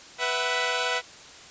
10% pulse chord, B suspended fourth, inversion none, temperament equal with one note detuned, 493.9 / 659.3 / 749.5 Hz, B4 / E5 / F#5, 0 / 0 / +22 cents, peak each -19 / -21 / -22 dBFS, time 0.18-1.02 s, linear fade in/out 50 ms, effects white hiss -46 dBFS RMS until 1.5 s + resampled to 16000 Hz

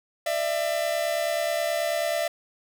45% pulse tone pair together, 598.7 / 668 Hz, D5 / E5, +33 / +23 cents, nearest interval major second, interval 190 cents, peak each -28 / -26 dBFS, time 0.26-2.28 s, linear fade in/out 5 ms, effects none

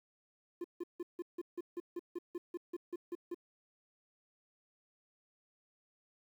triangle tone bursts, 349.2 Hz, F4, in tune, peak -35 dBFS, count 15, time 0.61-3.345 s, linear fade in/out 5 ms, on 33 ms, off 160 ms, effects 11-bit

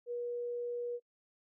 sine tone, 481.4 Hz, B4, 44 cents flat, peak -35 dBFS, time 0.06-1 s, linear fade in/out 50 ms, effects noise-tail reverb RT60 0.1 s tail -24 dB re dry

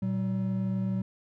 triangle tone pair together, 117.85 / 190 Hz, A#2 / F#3, +19 / +46 cents, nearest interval minor sixth, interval 827 cents, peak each -30 / -26 dBFS, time 0.02-1.02 s, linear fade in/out 5 ms, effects none

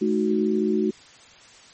sine chord, D# diminished, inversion second, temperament equal with one note detuned, 215.8 / 311.1 / 370 Hz, A3 / D#4 / F#4, -33 / 0 / 0 cents, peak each -23 / -25 / -23 dBFS, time 0.01-0.91 s, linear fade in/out 10 ms, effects white hiss -49 dBFS RMS until 1.73 s + MP3 32 kbps

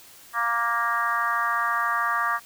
harmonic tone, 233.9 Hz, A#3, 6 cents sharp, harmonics 3 / 4 / 5 / 6 / 7 / 8, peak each -34 / -32 / -24 / -32 / -29 / -31 dBFS, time 0.33-2.4 s, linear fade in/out 50 ms, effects white hiss -49 dBFS RMS until 2.45 s

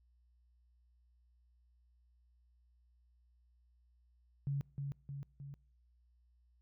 sine tone with echo, 140 Hz, C#3, 18 cents sharp, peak -33 dBFS, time 4.47-4.61 s, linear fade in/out 0 ms, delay 310 ms, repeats 3, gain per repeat -4 dB, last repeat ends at 5.54 s, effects noise-tail reverb RT60 0.7 s tail -26 dB re dry + added 60 Hz sine -67 dBFS peak until 6.61 s

